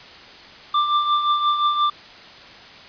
square tone with tremolo, 1183 Hz, D6, 12 cents sharp, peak -15 dBFS, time 0.74-1.9 s, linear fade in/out 5 ms, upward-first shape triangle, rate 5.7 Hz, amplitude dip 60%, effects white hiss -42 dBFS RMS until 2.88 s + resampled to 11025 Hz

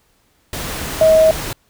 sine tone in noise, 636 Hz, D#5, 38 cents sharp, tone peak -7 dBFS, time 1.01-1.31 s, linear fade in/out 2 ms, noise pink, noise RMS -25 dBFS, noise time 0.53-1.53 s, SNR +15 dB, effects pink hiss -59 dBFS RMS until 1.69 s

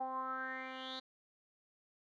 10% pulse tone with low-pass filter sweep, 260.7 Hz, C4, 6 cents flat, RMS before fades -42 dBFS, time 0-1 s, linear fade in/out 10 ms, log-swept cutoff 780 to 4100 Hz, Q 7.6, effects none

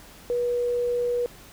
sine tone, 484.4 Hz, B4, 34 cents flat, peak -22 dBFS, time 0.3-1.26 s, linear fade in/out 0 ms, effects added 50 Hz sine -55 dBFS peak until 1.52 s + pink hiss -48 dBFS RMS until 1.52 s

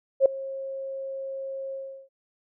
sine tone with ADSR envelope, 539 Hz, C#5, 49 cents flat, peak -11 dBFS, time 0.2-2.09 s, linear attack 57 ms, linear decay 3 ms, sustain -20 dB, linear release 360 ms, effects none

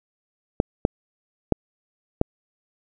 clicks, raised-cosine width 2 ms, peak -3 dBFS, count 4, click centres 0.601 / 0.851 / 1.523 / 2.214 s, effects none

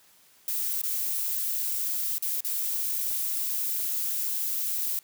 violet noise with dropouts, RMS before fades -29 dBFS, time 0.48-4.99 s, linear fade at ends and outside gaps 1 ms, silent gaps 0.816-0.836 / 2.182-2.224 / 2.406-2.447 s, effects white hiss -59 dBFS RMS until 5.03 s + high-pass 100 Hz 12 dB/octave

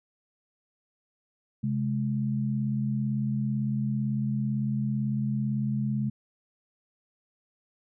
sine tone pair together, 132.67 / 210.6 Hz, C3 / G#3, +24 / +24 cents, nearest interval minor sixth, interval 800 cents, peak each -28 dBFS, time 1.63-6.1 s, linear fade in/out 10 ms, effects none

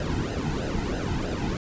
brown noise with flanger, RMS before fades -28 dBFS, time 0-1.57 s, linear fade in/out 2 ms, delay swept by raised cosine 0.87 to 1.8 ms, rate 3.1 Hz, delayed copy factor -0.8, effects resampled to 16000 Hz

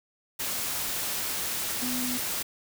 sine tone in noise, 249.4 Hz, B3, 17 cents sharp, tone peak -31 dBFS, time 1.82-2.18 s, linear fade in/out 10 ms, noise white, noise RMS -31 dBFS, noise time 0.39-2.43 s, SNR -3 dB, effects none

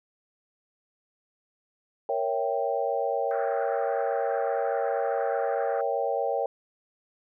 sine chord, A# diminished seventh, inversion none, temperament equal, 466.2 / 554.4 / 659.3 / 784 Hz, A#4 / C#5 / E5 / G5, 0 / 0 / 0 / 0 cents, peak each -30 / -29 / -32 / -30 dBFS, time 2.09-6.46 s, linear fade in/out 2 ms
white band-pass noise, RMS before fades -41 dBFS, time 3.31-5.81 s, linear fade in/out 0 ms, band 1200 to 1600 Hz, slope 48 dB/octave
effects none

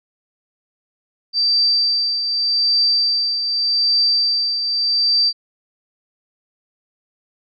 sine tone with tremolo, 4668 Hz, D8, 11 cents flat, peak -12 dBFS, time 1.33-5.33 s, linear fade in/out 50 ms, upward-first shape triangle, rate 0.84 Hz, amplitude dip 55%, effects none

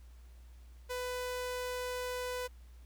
sawtooth tone, 498.5 Hz, B4, 16 cents sharp, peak -32 dBFS, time 0.89-2.48 s, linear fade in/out 20 ms, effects added 60 Hz sine -51 dBFS peak until 2.85 s + pink hiss -68 dBFS RMS until 2.85 s

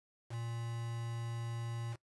triangle tone with quantisation, 116.54 Hz, A#2, in tune, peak -36 dBFS, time 0.29-1.97 s, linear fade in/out 50 ms, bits 8, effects noise-tail reverb RT60 0.1 s tail -20 dB re dry + resampled to 24000 Hz

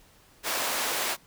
pink high-pass noise, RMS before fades -29 dBFS, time 0.43-1.17 s, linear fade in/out 50 ms, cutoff 550 Hz, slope 12 dB/octave, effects pink hiss -58 dBFS RMS until 1.26 s

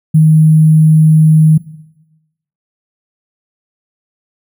sine tone with sample-and-hold, 156.7 Hz, D#3, 13 cents sharp, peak -3 dBFS, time 0.14-1.58 s, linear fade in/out 10 ms, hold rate 11025 Hz, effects noise-tail reverb RT60 1.0 s tail -18 dB re dry

